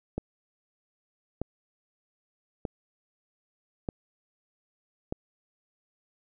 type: click train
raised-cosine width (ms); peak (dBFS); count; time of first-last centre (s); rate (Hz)
2; -17; 5; 0.18-5.124; 0.809
effects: none